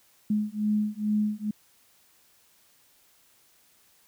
sine beating tone pair, 210 / 212.3 Hz, G#3 / G#3, +19 / +38 cents, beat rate 2.3 Hz, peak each -27 dBFS, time 0.3-1.51 s, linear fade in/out 5 ms, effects white hiss -62 dBFS RMS until 4.07 s

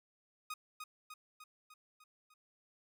sawtooth tone with echo, 1244.5 Hz, D#6, in tune, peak -36 dBFS, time 0.5-0.54 s, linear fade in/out 5 ms, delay 300 ms, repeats 6, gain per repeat -4 dB, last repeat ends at 2.34 s, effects none

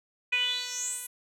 10% pulse tone with band-pass filter sweep, 494.5 Hz, B4, 2 cents sharp, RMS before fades -31 dBFS, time 0.32-1.07 s, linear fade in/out 10 ms, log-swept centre 2400 to 11000 Hz, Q 7.4, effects none

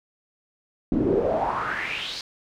brown noise with band-pass filter sweep, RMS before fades -25 dBFS, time 0.92-2.21 s, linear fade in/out 2 ms, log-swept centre 250 to 4700 Hz, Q 4.9, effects none

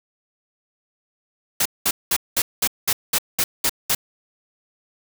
white noise bursts, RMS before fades -19 dBFS, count 10, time 1.6-3.95 s, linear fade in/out 5 ms, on 55 ms, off 200 ms, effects none

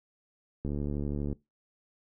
click train, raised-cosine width 3 ms, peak -21 dBFS, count 50, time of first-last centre 0.65-1.328 s, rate 72.3 Hz, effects noise-tail reverb RT60 0.2 s tail -21 dB re dry

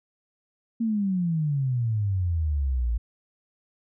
sine exponential sweep, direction down, 233.1 to 55 Hz, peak -22 dBFS, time 0.8-2.98 s, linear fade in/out 10 ms, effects none

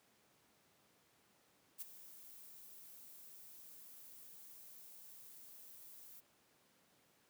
violet noise with ADSR envelope, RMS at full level -44 dBFS, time 1.78-6.21 s, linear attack 34 ms, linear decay 19 ms, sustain -13 dB, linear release 17 ms, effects pink hiss -72 dBFS RMS until 7.29 s + high-pass 150 Hz 12 dB/octave

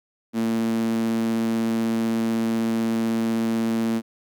sawtooth tone with high-pass filter, 113.5 Hz, A#2, 46 cents flat, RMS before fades -23 dBFS, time 0.33-4.02 s, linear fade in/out 50 ms, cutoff 250 Hz, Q 8.3, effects none

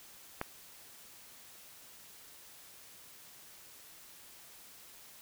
click, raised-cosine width 0.5 ms, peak -19 dBFS, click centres 0.414 s, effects white hiss -55 dBFS RMS until 5.21 s

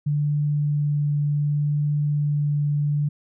sine tone with vibrato, 146.83 Hz, D3, in tune, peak -19 dBFS, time 0.06-3.09 s, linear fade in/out 10 ms, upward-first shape triangle, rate 0.67 Hz, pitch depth 8 cents each way, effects none

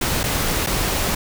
pink noise with dropouts, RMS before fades -21 dBFS, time 0.01-1.15 s, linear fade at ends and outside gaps 5 ms, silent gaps 0.233-0.238 / 0.664-0.669 s, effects none

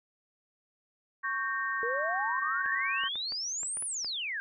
sine chord, G diminished, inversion second, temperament equal with one note detuned, 1108.7 / 1568 / 1844.3 Hz, Db6 / G6 / Bb6, 0 / 0 / -19 cents, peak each -34 dBFS, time 1.23-3.09 s, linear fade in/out 20 ms
sine exponential two-way sweep, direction up then down, 450.6 to 10330 to 1548 Hz, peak -32 dBFS, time 1.83-4.4 s, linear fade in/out 0 ms, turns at 3.84 s
clicks, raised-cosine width 0.5 ms, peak -31 dBFS, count 8, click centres 2.66 / 3.037 / 3.156 / 3.322 / 3.632 / 3.771 / 3.824 / 4.046 s
effects none

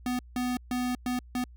square tone bursts at uneven times, 248.6 Hz, B3, 12 cents sharp, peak -28 dBFS, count 5, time 0.06-0.19 / 0.36-0.57 / 0.71-0.95 / 1.06-1.19 / 1.35-1.44 s, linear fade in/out 2 ms, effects added 60 Hz sine -47 dBFS peak until 1.56 s

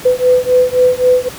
sine beating tone pair, 499.8 / 503.6 Hz, B4 / B4, +21 / +34 cents, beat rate 3.8 Hz, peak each -11 dBFS, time 0.05-1.29 s, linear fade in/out 10 ms, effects pink hiss -30 dBFS RMS until 1.38 s + high-pass 60 Hz 12 dB/octave

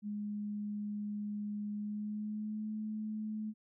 sine tone with pitch glide, 207.7 to 215.1 Hz, G#3 to A3, 0 to -39 cents, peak -36 dBFS, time 0.02-3.54 s, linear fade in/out 50 ms, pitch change +61 cents, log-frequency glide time 1.73-2.71 s, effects none

